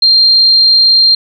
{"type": "tone", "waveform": "sine", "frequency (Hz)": 4186, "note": "C8", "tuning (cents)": 0, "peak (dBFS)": -4, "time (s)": [0.02, 1.15], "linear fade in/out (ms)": 5, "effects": []}